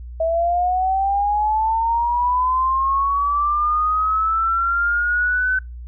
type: linear sweep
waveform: sine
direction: up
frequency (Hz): 646 to 1522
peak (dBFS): -16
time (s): 0.2-5.59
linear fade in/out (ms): 5
effects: noise-tail reverb RT60 0.2 s tail -24 dB re dry + added 60 Hz sine -31 dBFS peak until 5.87 s